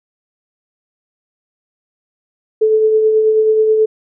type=tone with tremolo; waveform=sine; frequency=435.6 Hz; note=A4; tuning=17 cents flat; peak=-7 dBFS; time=2.61-3.86 s; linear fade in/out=10 ms; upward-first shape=triangle; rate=9.3 Hz; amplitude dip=40%; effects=none